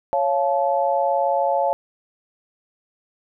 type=chord; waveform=sine; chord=Db augmented; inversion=none; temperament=just; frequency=554.4 / 693 / 866.2 Hz; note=Db5 / F5 / A5; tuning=0 / -14 / -27 cents; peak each=-21 / -22 / -22 dBFS; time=0.13-1.73 s; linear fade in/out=0 ms; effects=none